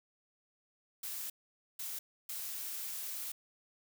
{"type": "noise bursts at uneven times", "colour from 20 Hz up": "blue", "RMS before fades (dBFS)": -41, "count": 3, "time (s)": [[1.03, 1.3], [1.79, 1.99], [2.29, 3.32]], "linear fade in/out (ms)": 5, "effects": []}